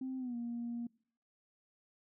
sine tone with pitch glide, 261 to 236.6 Hz, C4 to A#3, -4 to +26 cents, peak -36 dBFS, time 0.01-0.87 s, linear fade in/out 5 ms, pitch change -170 cents, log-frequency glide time 0.18-0.36 s, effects noise-tail reverb RT60 0.6 s tail -25 dB re dry + tanh soft clip ceiling -33 dBFS

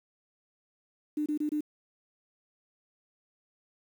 sine tone bursts, 300 Hz, D4, 37 cents sharp, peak -27 dBFS, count 4, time 1.17-1.608 s, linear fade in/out 5 ms, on 90 ms, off 26 ms, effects 9-bit

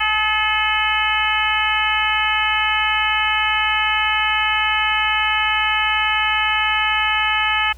harmonic tone with a mistuned harmonic, 430.5 Hz, A4, 38 cents flat, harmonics 2 / 3 / 4 / 5 / 6 / 7, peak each -23 / -23 / -23 / -23 / -23 / -23 dBFS, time 0-7.73 s, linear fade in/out 10 ms, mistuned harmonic 3, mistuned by -16 cents, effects added 60 Hz sine -38 dBFS peak until 7.77 s + pink hiss -51 dBFS RMS until 7.77 s

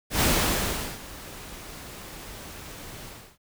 pink noise with ADSR envelope, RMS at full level -21 dBFS, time 0.1-3.38 s, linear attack 110 ms, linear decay 770 ms, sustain -20 dB, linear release 310 ms, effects none

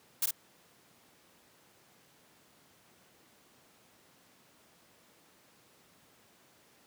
blue noise with echo, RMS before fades -29 dBFS, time 0.22-0.26 s, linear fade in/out 5 ms, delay 50 ms, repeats 1, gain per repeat -3 dB, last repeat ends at 0.31 s, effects pink hiss -63 dBFS RMS until 6.86 s + high-pass 150 Hz 12 dB/octave

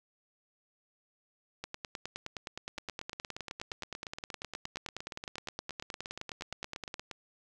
two click trains, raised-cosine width 0.2 ms, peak -23 / -21 dBFS, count 38 / 52, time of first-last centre 2.78-7.113 / 1.64-6.941 s, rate 8.54 / 9.62 Hz, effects none

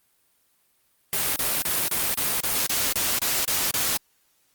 white noise bursts, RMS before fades -24 dBFS, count 11, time 1.13-3.97 s, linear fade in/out 0 ms, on 230 ms, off 31 ms, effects white hiss -66 dBFS RMS until 4.54 s + Opus 32 kbps

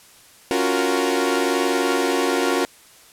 sawtooth chord, Gb major seventh, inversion second, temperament equal with one note detuned, 278.3 / 349.2 / 370 / 466.2 Hz, Db4 / F4 / Gb4 / Bb4, +7 / 0 / 0 / 0 cents, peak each -20 dBFS, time 0.51-2.65 s, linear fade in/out 0 ms, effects white hiss -49 dBFS RMS until 3.12 s + low-pass 12000 Hz 12 dB/octave

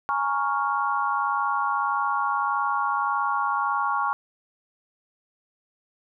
sine chord, Bb minor seventh, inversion third, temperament equal, 830.6 / 932.3 / 1108.7 / 1396.9 Hz, Ab5 / Bb5 / Db6 / F6, 0 / 0 / 0 / 0 cents, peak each -28 / -30 / -25 / -29 dBFS, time 0.09-4.13 s, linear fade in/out 0 ms, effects none

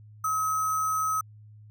sine tone with sample-and-hold, 1277 Hz, D#6, 45 cents sharp, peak -24 dBFS, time 0.24-1.21 s, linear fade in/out 5 ms, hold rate 7350 Hz, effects added 106 Hz sine -47 dBFS peak until 1.7 s

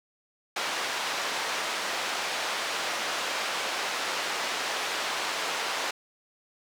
pink band-pass noise, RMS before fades -31 dBFS, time 0.56-5.91 s, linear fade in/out 5 ms, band 680 to 5400 Hz, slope 12 dB/octave, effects none

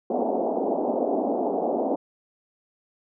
white band-pass noise, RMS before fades -25 dBFS, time 0.1-1.96 s, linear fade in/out 5 ms, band 220 to 770 Hz, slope 48 dB/octave, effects none

